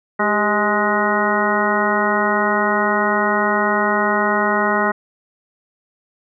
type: harmonic tone with a mistuned harmonic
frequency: 209.2 Hz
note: G#3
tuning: 13 cents sharp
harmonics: 1 / 2 / 3 / 4 / 5 / 6 / 7 / 9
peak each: -23 / -23 / -23 / -23 / -23 / -23 / -23 / -23 dBFS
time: 0.19-4.92 s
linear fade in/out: 10 ms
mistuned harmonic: 2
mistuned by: -68 cents
effects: none